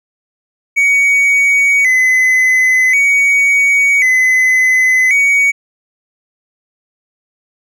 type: tone with vibrato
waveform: triangle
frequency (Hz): 2135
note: C7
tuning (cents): +34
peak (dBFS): -6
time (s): 0.76-5.52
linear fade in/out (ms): 20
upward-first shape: square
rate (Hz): 0.46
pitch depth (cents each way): 89
effects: none